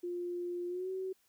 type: tone with pitch glide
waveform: sine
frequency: 351.9 to 377.2 Hz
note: F4 to F#4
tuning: +13 to +33 cents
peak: -35 dBFS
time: 0.03-1.13 s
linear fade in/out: 10 ms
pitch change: +120 cents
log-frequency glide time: 0.68-0.9 s
effects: white hiss -72 dBFS RMS until 1.28 s